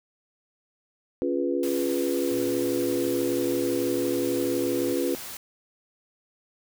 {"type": "chord", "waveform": "sine", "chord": "C# dominant seventh", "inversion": "none", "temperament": "equal", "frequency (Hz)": [277.2, 349.2, 415.3, 493.9], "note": ["C#4", "E#4", "G#4", "B4"], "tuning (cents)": [0, 0, 0, 0], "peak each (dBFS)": [-28, -27, -33, -29], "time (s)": [1.22, 5.15], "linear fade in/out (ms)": 0}
{"type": "noise", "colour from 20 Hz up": "white", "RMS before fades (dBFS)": -38, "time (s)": [1.63, 5.37], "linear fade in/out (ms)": 2}
{"type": "tone with vibrato", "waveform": "sawtooth", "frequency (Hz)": 116.54, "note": "A#2", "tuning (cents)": 0, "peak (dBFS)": -37, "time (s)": [2.31, 4.94], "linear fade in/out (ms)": 5, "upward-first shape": "square", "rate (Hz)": 5, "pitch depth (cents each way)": 20}
{"effects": []}